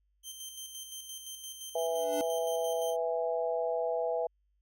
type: tone with tremolo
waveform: 15% pulse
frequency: 3128 Hz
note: G7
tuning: 4 cents flat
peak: -33 dBFS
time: 0.23-2.97 s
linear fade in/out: 50 ms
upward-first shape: square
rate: 5.8 Hz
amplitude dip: 45%
type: chord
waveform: sine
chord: E major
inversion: second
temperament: just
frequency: 494.4 / 659.3 / 824.1 Hz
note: B4 / E5 / G#5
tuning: +2 / 0 / -14 cents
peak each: -32 / -32 / -38 dBFS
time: 1.75-4.27 s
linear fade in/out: 5 ms
type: tone with exponential growth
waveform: square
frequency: 293.7 Hz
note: D4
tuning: in tune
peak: -33 dBFS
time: 1.84-2.21 s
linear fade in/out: 0 ms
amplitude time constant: 79 ms
effects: added 50 Hz sine -70 dBFS peak until 4.61 s